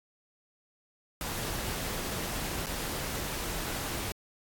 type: noise with dropouts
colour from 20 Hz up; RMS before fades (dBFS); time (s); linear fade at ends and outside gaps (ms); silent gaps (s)
pink; -35; 1.21-4.12; 1; 2.661-2.667
effects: AAC 64 kbps